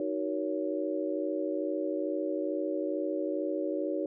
sine chord, D# minor seventh, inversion none, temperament just, 311.1 / 373.4 / 466.7 / 560 Hz, D#4 / F#4 / A#4 / C#5, 0 / +16 / +2 / +18 cents, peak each -33 / -35 / -38 / -34 dBFS, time 0-4.06 s, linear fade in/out 2 ms, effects none

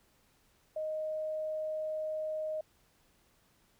sine tone, 622.3 Hz, D#5, in tune, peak -33 dBFS, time 0.76-2.61 s, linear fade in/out 5 ms, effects pink hiss -69 dBFS RMS until 3.79 s

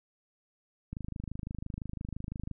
click train, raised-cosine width 5 ms, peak -25 dBFS, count 42, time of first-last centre 0.93-2.513 s, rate 25.9 Hz, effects none

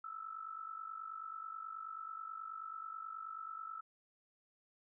sine tone with amplitude modulation, 1313 Hz, E6, 7 cents flat, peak -40 dBFS, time 0.04-3.81 s, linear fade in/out 5 ms, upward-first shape sine, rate 49.3 Hz, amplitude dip 75%, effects none

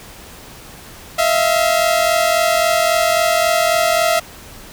sawtooth tone pair together, 642.3 / 686 Hz, E5 / F5, -45 / -31 cents, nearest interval minor second, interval 114 cents, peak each -12 dBFS, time 1.18-4.2 s, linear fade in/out 10 ms, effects pink hiss -38 dBFS RMS until 4.72 s

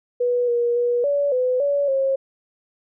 sine tone with pitch steps, 488.8 / 476.4 / 482.7 / 571 / 505 / 569 / 539 Hz, B4 / A#4 / B4 / D5 / B4 / C#5 / C#5, -18 / +38 / -40 / -49 / +39 / +45 / -49 cents, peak -17 dBFS, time 0.2-2.16 s, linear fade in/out 10 ms, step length 280 ms, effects none

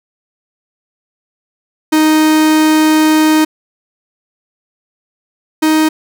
45% pulse tone pair in turn, 311.1 / 312.6 Hz, D#4 / D#4, 0 / +8 cents, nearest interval unison, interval 8 cents, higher second, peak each -7 / -8 dBFS, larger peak first, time 1.92-3.45 / 5.62-5.89 s, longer first, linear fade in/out 10 ms, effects none

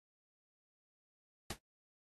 pink noise with exponential decay, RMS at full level -35 dBFS, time 1.5-1.59 s, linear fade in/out 5 ms, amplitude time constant 19 ms, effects noise-tail reverb RT60 0.1 s tail -23 dB re dry + AAC 32 kbps

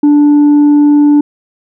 sine tone with tanh clipping, 292.8 Hz, D4, 5 cents flat, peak -4 dBFS, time 0.03-1.21 s, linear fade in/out 5 ms, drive 2 dB, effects none

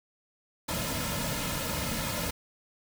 pink noise with comb filter, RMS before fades -32 dBFS, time 0.68-2.31 s, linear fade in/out 10 ms, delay 2.6 ms, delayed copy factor -0.7, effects none

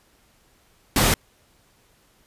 pink noise, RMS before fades -18 dBFS, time 0.96-1.14 s, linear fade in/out 2 ms, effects pink hiss -60 dBFS RMS until 2.26 s + resampled to 32000 Hz

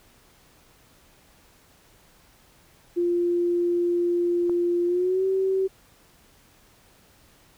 sine tone with pitch glide, 348.4 to 382.1 Hz, F4 to G4, -4 to -44 cents, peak -20 dBFS, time 2.96-5.68 s, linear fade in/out 20 ms, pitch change +160 cents, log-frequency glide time 4.86-5.25 s
click, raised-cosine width 1 ms, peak -24 dBFS, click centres 4.496 s
effects pink hiss -57 dBFS RMS until 7.57 s

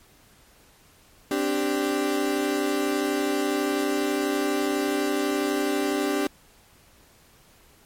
35% pulse chord, C suspended second, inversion none, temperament equal, 261.6 / 293.7 / 392 Hz, C4 / D4 / G4, 0 / 0 / 0 cents, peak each -29 / -24 / -25 dBFS, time 1.31-6.27 s, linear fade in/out 2 ms, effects pink hiss -56 dBFS RMS until 7.85 s + MP3 64 kbps

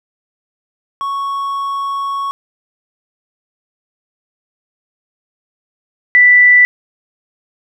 triangle / sine tone pair in turn, 1108.7 / 1975.5 Hz, C#6 / B6, 0 / 0 cents, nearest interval minor seventh, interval 1000 cents, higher second, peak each -15 / -4 dBFS, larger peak second, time 1.01-2.31 / 6.15-6.65 s, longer first, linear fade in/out 0 ms, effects none

